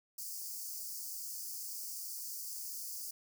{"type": "high-pass noise", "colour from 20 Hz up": "white", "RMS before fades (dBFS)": -43, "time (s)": [0.18, 3.11], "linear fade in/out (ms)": 5, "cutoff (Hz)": 4600, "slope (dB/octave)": 96, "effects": []}